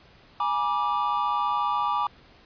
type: chord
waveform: triangle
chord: G# diminished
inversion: none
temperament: equal with one note detuned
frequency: 830.6 / 965.2 / 1174.7 Hz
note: G#5 / B5 / D6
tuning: 0 / -40 / 0 cents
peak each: -27 / -26 / -24 dBFS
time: 0.4-2.07 s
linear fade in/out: 2 ms
effects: pink hiss -54 dBFS RMS until 2.45 s + resampled to 11025 Hz